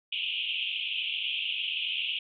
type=band-pass noise; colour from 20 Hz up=white; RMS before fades=-32 dBFS; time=0.12-2.19 s; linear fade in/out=5 ms; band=2500 to 3300 Hz; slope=96 dB/octave; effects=none